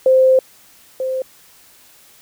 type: tone pair in turn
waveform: sine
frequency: 521 / 521 Hz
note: C5 / C5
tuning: -7 / -7 cents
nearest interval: unison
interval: 0 cents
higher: neither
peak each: -8 / -18 dBFS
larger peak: first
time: 0.06-0.39 / 1-1.22 s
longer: first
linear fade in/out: 2 ms
effects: white hiss -48 dBFS RMS until 2.21 s